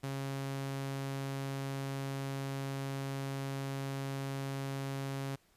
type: tone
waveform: sawtooth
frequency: 136.6 Hz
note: C#3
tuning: 25 cents flat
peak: -32 dBFS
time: 0.03-5.36 s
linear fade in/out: 10 ms
effects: pink hiss -69 dBFS RMS until 5.56 s + resampled to 32000 Hz